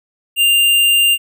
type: tone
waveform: square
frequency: 2794 Hz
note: F7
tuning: in tune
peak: -10 dBFS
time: 0.36-1.18 s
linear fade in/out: 50 ms
effects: none